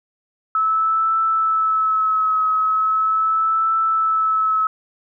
sine tone with vibrato, 1300 Hz, E6, 24 cents flat, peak -15 dBFS, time 0.55-4.67 s, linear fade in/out 2 ms, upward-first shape triangle, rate 0.39 Hz, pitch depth 30 cents each way, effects none

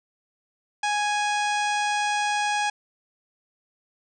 harmonic tone with a mistuned harmonic, 830.6 Hz, G#5, in tune, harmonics 1 / 2 / 3 / 4 / 5 / 6 / 7 / 8 / 9 / 10, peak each -24 / -29 / -31 / -35 / -41 / -39 / -40 / -42 / -46 / -41 dBFS, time 0.83-2.7 s, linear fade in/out 5 ms, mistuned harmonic 9, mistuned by -51 cents, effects none

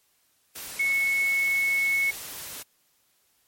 sine tone in noise, 2200 Hz, C#7, 14 cents flat, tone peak -21 dBFS, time 0.79-2.11 s, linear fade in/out 10 ms, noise white, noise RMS -38 dBFS, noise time 0.55-2.63 s, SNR +14 dB, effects white hiss -67 dBFS RMS until 3.47 s + MP3 64 kbps

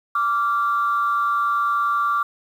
sine tone pair together, 1164.6 / 1385 Hz, D6 / F6, -15 / -15 cents, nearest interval minor third, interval 300 cents, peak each -18 / -23 dBFS, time 0.15-2.23 s, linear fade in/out 5 ms, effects tanh soft clip ceiling -11 dBFS + 8-bit

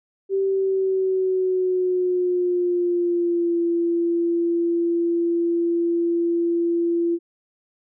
sine tone with pitch glide, 388.6 to 340.3 Hz, G4 to F4, -15 to -45 cents, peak -18 dBFS, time 0.29-7.19 s, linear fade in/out 50 ms, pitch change -230 cents, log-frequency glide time 0.41-3.59 s, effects none

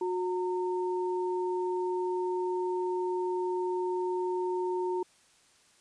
sine tone pair together, 363.1 / 915 Hz, F#4 / A#5, -33 / -32 cents, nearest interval octave + major third, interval 1601 cents, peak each -29 / -35 dBFS, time 0.01-5.03 s, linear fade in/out 5 ms, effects white hiss -63 dBFS RMS until 5.8 s + resampled to 22050 Hz

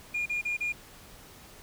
sine tone bursts, 2422 Hz, D#7, 47 cents flat, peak -26 dBFS, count 4, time 0.14-0.725 s, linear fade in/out 10 ms, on 120 ms, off 35 ms, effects tanh soft clip ceiling -25 dBFS + pink hiss -51 dBFS RMS until 1.62 s

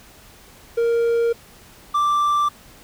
triangle tone pair in turn, 466.2 / 1174.8 Hz, A#4 / D6, 0 / 0 cents, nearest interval octave + major third, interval 1600 cents, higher second, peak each -14 dBFS, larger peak neither, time 0.77-1.33 / 1.94-2.49 s, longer first, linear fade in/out 10 ms, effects pink hiss -47 dBFS RMS until 2.83 s

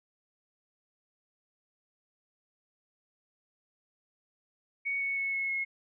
sine tone with pitch steps, 2230 / 2215 / 2199 / 2184 / 2169 Hz, C#7 / C#7 / C#7 / C#7 / C#7, +10 / -2 / -14 / -26 / -38 cents, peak -29 dBFS, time 4.85-5.65 s, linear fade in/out 20 ms, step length 160 ms, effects none

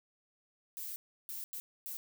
violet noise bursts at uneven times, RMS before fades -42 dBFS, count 4, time 0.77-0.96 / 1.29-1.44 / 1.53-1.6 / 1.86-1.97 s, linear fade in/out 0 ms, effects none

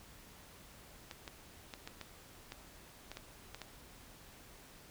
clicks, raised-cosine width 0.2 ms, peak -27 dBFS, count 10, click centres 1.112 / 1.278 / 1.738 / 1.875 / 2.013 / 2.521 / 3.116 / 3.171 / 3.546 / 3.617 s, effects pink hiss -57 dBFS RMS until 4.9 s

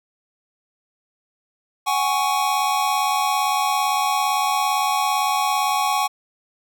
square chord, F# suspended second, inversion none, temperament equal with one note detuned, 752.9 / 830.6 / 1108.7 Hz, F#5 / G#5 / C#6, +30 / 0 / 0 cents, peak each -25 / -23 / -23 dBFS, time 1.86-6.08 s, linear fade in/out 20 ms, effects none

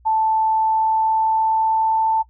sine tone with pitch glide, 880 to 886.6 Hz, A5 to A5, 0 to +13 cents, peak -15 dBFS, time 0.05-2.23 s, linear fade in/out 20 ms, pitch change +13 cents, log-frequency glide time 0.46-2.07 s, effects noise-tail reverb RT60 0.1 s tail -19 dB re dry + added 60 Hz sine -49 dBFS peak until 2.29 s

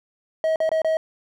triangle tone with dropouts, 638 Hz, D#5, 43 cents sharp, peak -16 dBFS, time 0.44-0.97 s, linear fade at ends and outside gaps 1 ms, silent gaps 0.559-0.603 / 0.692-0.716 / 0.818-0.846 s, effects none

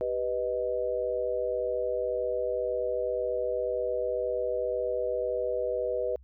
sine chord, G augmented, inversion none, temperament equal, 392 / 493.9 / 622.3 Hz, G4 / B4 / D#5, 0 / 0 / 0 cents, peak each -35 / -29 / -32 dBFS, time 0.01-6.16 s, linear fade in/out 0 ms, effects added 65 Hz sine -50 dBFS peak until 6.23 s

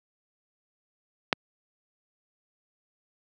click, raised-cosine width 0.3 ms, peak -4 dBFS, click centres 1.328 s, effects high-pass 150 Hz 12 dB/octave

